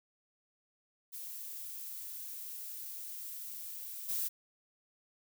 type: noise with level steps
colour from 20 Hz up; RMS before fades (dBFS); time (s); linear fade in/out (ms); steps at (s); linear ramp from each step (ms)
violet; -44 / -35; 1.12-4.29; 20; 4.08; 20
effects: none